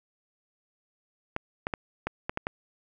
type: clicks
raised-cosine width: 0.5 ms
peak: -14 dBFS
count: 7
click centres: 1.364 / 1.669 / 1.738 / 2.07 / 2.295 / 2.374 / 2.469 s
effects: none